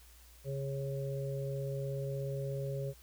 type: harmonic tone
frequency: 137.2 Hz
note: C#3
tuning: 17 cents flat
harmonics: 1 / 3 / 4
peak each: -36 / -42 / -41 dBFS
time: 0.44-2.94 s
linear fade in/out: 50 ms
effects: added 60 Hz sine -57 dBFS peak until 3.02 s + white hiss -61 dBFS RMS until 3.02 s